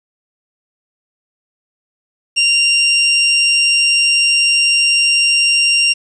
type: tone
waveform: 25% pulse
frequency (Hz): 2776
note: F7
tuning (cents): -11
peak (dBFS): -6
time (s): 2.36-5.94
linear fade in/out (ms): 20
effects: resampled to 22050 Hz + 7-bit